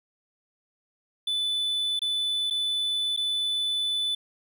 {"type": "tone with dropouts", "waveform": "triangle", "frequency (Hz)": 3494, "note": "A7", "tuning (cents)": -13, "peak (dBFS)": -23, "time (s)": [1.27, 4.15], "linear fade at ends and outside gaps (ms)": 5, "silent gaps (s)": [[1.993, 2.017], [2.501, 2.507], [3.165, 3.173]], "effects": []}